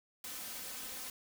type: noise with comb filter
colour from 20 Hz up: white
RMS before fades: -44 dBFS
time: 0.24-1.1 s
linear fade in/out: 2 ms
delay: 3.9 ms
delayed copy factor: +0.65
effects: none